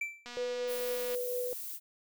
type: tone with exponential decay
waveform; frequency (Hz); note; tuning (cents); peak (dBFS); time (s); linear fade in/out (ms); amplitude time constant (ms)
triangle; 2335; D7; -11; -28; 0.01-0.29; 5; 60
type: click train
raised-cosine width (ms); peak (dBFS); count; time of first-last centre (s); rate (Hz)
0.2; -28; 216; 0.26-1.148; 242
type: tone with tremolo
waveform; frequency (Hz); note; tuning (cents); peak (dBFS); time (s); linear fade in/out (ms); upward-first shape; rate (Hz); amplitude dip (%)
sine; 493.9; B4; 0; -31; 0.37-1.53; 0; triangle; 4.2; 30
type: noise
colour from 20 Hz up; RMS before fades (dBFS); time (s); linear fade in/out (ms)
violet; -41; 0.67-1.8; 50
effects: none